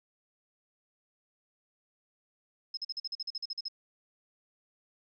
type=tone bursts; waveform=sine; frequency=5150 Hz; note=E8; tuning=41 cents flat; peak=-33 dBFS; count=13; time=2.74-3.684 s; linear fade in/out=5 ms; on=32 ms; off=44 ms; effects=none